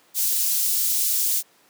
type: high-pass noise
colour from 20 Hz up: white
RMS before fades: -22 dBFS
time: 0.14-1.43 s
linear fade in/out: 50 ms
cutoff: 5600 Hz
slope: 12 dB/octave
effects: pink hiss -57 dBFS RMS until 1.69 s + high-pass 300 Hz 12 dB/octave